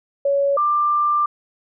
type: tone pair in turn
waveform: sine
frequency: 560 / 1186.6 Hz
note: C#5 / D6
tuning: +18 / +18 cents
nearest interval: octave + minor second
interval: 1300 cents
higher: second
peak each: -15 dBFS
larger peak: neither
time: 0.25-0.57 / 0.57-1.26 s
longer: second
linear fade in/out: 5 ms
effects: none